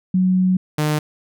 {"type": "tone pair in turn", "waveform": ["sine", "sawtooth"], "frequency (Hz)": [185, 151.5], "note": ["F#3", "D#3"], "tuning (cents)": [0, -46], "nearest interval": "minor third", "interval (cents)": 346, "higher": "first", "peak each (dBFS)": -13, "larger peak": "neither", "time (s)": [[0.14, 0.57], [0.78, 0.99]], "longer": "first", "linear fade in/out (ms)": 5, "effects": []}